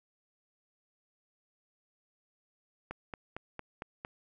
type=click train; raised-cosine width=0.5 ms; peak=-24 dBFS; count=6; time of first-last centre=2.91-4.049 s; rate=4.39 Hz; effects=none